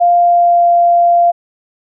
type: tone with pitch glide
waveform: sine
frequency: 698.5 to 692.5 Hz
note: F5 to F5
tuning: 0 to -15 cents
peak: -6 dBFS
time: 0-1.32 s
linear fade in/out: 20 ms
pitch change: -15 cents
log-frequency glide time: 0.14-0.68 s
effects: none